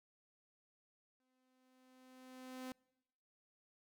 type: tone with exponential growth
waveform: sawtooth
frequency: 257 Hz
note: C4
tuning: 31 cents flat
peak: -40 dBFS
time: 1.2-2.72 s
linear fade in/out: 1 ms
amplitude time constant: 330 ms
effects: noise-tail reverb RT60 1.0 s tail -26 dB re dry